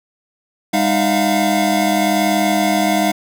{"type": "tone cluster", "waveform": "square", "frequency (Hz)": [201.4, 308.8, 678, 719], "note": ["G3", "D#4", "E5", "F#5"], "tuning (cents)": [47, -13, 49, -50], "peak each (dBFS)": -20, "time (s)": [0.73, 3.12], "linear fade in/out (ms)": 10, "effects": []}